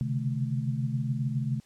sine tone cluster, 130.2 / 137.5 / 149.3 / 216.9 Hz, C3 / C#3 / D3 / A3, -8 / -14 / +29 / -25 cents, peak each -29 / -36 / -33 / -34 dBFS, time 0.01-1.6 s, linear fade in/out 0 ms, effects white hiss -62 dBFS RMS until 1.65 s + low-pass 8000 Hz 12 dB/octave

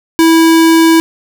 square tone, 327.1 Hz, E4, 13 cents flat, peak -5 dBFS, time 0.19-1 s, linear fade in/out 0 ms, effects none

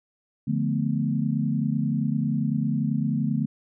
sine chord, B half-diminished seventh, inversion first, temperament equal with one note detuned, 146.83 / 174.61 / 220 / 250.2 Hz, D3 / F3 / A3 / B3, 0 / 0 / 0 / +23 cents, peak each -26 / -31 / -26 / -29 dBFS, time 0.47-3.46 s, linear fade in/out 10 ms, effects none

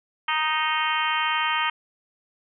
harmonic tone with a mistuned harmonic, 311.1 Hz, D#4, in tune, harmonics 3 / 4 / 5 / 6 / 7 / 8 / 9 / 10, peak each -27 / -27 / -32 / -30 / -31 / -33 / -33 / -30 dBFS, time 0.28-1.7 s, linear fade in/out 5 ms, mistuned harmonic 9, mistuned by -23 cents, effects none

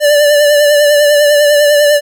square tone with vibrato, 587.3 Hz, D5, in tune, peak -6 dBFS, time 0-2.01 s, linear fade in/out 50 ms, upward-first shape triangle, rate 10 Hz, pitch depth 39 cents each way, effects none

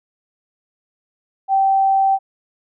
sine tone, 777 Hz, G5, 16 cents flat, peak -12 dBFS, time 1.48-2.19 s, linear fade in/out 50 ms, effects none

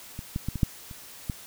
clicks, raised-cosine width 5 ms, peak -23 / -16 / -16 / -19 / -8 / -29 / -16 dBFS, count 7, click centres 0.191 / 0.361 / 0.486 / 0.557 / 0.632 / 0.912 / 1.298 s, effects white hiss -46 dBFS RMS until 1.46 s

